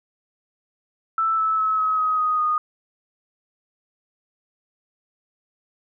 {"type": "tone with pitch steps", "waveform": "sine", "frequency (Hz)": [1322, 1306.8, 1291.8, 1277, 1262.3, 1247.8, 1233.5], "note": ["E6", "E6", "E6", "D#6", "D#6", "D#6", "D#6"], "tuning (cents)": [5, -15, -35, 45, 25, 5, -15], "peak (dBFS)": -18, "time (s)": [1.18, 2.58], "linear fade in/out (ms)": 2, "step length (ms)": 200, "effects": []}